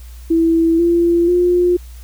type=tone with pitch steps; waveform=sine; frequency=329.6 / 341.8 / 354.5 Hz; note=E4 / F4 / F4; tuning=0 / -37 / +26 cents; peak=-10 dBFS; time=0.3-1.77 s; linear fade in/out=10 ms; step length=490 ms; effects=added 60 Hz sine -32 dBFS peak until 2.03 s + white hiss -47 dBFS RMS until 2.03 s